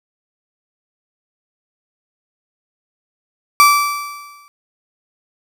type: tone with exponential decay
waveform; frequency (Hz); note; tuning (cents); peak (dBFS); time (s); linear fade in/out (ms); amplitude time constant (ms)
35% pulse; 1162; D6; -19; -3; 3.6-4.48; 0; 190
effects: none